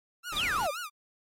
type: tone with vibrato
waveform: sawtooth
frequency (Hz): 1314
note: E6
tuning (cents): -6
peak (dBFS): -31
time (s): 0.23-0.9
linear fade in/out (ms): 50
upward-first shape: sine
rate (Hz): 5.7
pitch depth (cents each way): 180
type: noise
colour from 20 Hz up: pink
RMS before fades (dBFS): -40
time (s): 0.32-0.67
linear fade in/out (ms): 5
type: exponential sweep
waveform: sine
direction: down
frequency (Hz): 3971 to 530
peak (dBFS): -27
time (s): 0.36-0.71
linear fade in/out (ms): 10
effects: MP3 64 kbps